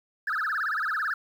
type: tone with vibrato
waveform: sine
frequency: 1480 Hz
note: F#6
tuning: in tune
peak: -24 dBFS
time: 0.27-1.14 s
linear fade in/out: 5 ms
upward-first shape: sine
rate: 18 Hz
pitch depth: 300 cents each way
effects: tanh soft clip ceiling -22 dBFS + 9-bit